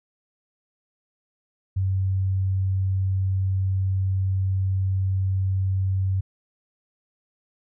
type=tone; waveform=sine; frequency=95.3 Hz; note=G2; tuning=48 cents flat; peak=-20 dBFS; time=1.76-6.21 s; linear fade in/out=10 ms; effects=none